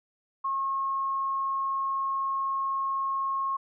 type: tone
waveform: sine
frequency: 1084 Hz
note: C#6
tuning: 39 cents flat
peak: -26 dBFS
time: 0.44-3.57 s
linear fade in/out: 10 ms
effects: none